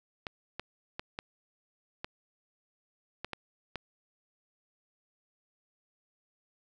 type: clicks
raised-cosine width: 0.3 ms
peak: -20 dBFS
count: 8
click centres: 0.268 / 0.596 / 0.995 / 1.189 / 2.045 / 3.246 / 3.333 / 3.757 s
effects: none